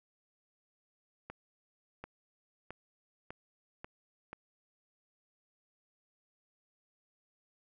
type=accelerating click train; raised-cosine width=0.5 ms; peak=-28 dBFS; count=6; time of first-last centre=1.3-4.33 s; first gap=740 ms; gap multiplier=0.9; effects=none